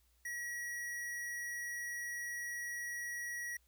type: tone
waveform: square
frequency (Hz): 1916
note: A#6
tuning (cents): +47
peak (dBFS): -40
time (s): 0.25-3.57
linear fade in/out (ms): 5
effects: added 60 Hz sine -70 dBFS peak until 3.67 s + white hiss -75 dBFS RMS until 3.67 s